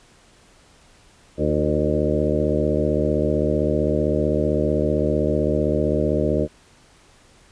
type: harmonic tone with a mistuned harmonic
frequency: 75.6 Hz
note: D#2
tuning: 49 cents flat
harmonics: 1 / 2 / 3 / 4 / 5 / 6 / 7 / 8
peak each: -26 / -26 / -26 / -26 / -26 / -26 / -26 / -26 dBFS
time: 1.37-6.48 s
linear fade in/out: 50 ms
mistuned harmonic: 5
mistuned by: -50 cents
effects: pink hiss -53 dBFS RMS until 7.51 s + resampled to 22050 Hz